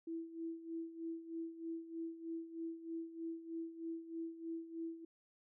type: tone with tremolo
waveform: sine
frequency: 329.6 Hz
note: E4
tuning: in tune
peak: -39 dBFS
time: 0.07-5.05 s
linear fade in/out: 5 ms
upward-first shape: sine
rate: 3.2 Hz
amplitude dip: 75%
effects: none